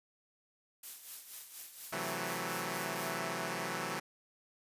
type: noise with tremolo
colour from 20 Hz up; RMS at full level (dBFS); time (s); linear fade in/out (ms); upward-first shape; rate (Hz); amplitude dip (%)
blue; -44; 0.83-3.19; 5; sine; 4.2; 60
type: chord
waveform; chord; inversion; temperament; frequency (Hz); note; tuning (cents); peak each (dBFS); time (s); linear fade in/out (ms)
5% pulse; F# half-diminished seventh; second; equal; 130.81 / 164.81 / 185 / 220; C3 / E3 / F#3 / A3; 0 / 0 / 0 / 0; -32 / -29 / -29 / -31; 1.92-4; 10
effects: resampled to 32000 Hz